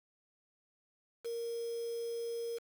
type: tone with quantisation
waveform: sine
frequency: 466.2 Hz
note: A#4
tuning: in tune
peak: -36 dBFS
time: 1.24-2.59 s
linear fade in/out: 20 ms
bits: 8
effects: none